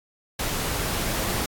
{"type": "noise", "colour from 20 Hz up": "pink", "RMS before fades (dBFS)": -27, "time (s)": [0.39, 1.46], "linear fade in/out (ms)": 5, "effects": ["AAC 64 kbps"]}